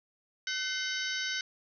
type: harmonic tone with a mistuned harmonic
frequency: 760 Hz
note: F#5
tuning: 46 cents sharp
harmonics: 2 / 3 / 4 / 5 / 6 / 7 / 8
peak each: -36 / -38 / -39 / -40 / -41 / -41 / -42 dBFS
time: 0.47-1.41 s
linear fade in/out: 2 ms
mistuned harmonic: 3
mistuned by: -140 cents
effects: none